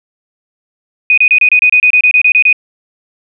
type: tone bursts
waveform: sine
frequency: 2489 Hz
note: D#7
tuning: in tune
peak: -4 dBFS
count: 14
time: 1.1-2.528 s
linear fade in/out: 2 ms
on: 76 ms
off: 28 ms
effects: none